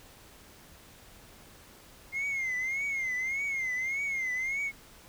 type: tone with vibrato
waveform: sine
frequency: 2119 Hz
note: C7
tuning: 21 cents sharp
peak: -27 dBFS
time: 2.12-4.72 s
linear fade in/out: 50 ms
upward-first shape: triangle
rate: 1.7 Hz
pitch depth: 120 cents each way
effects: tanh soft clip ceiling -28 dBFS + pink hiss -54 dBFS RMS until 5.08 s